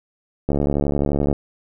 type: click train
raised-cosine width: 2 ms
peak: -7 dBFS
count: 61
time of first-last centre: 0.49-1.328 s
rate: 71.6 Hz
effects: none